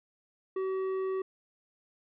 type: tone with tanh clipping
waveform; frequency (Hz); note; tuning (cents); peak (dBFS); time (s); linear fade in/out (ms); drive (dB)
sine; 380; F#4; +46; -31; 0.56-1.22; 5; 9
effects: none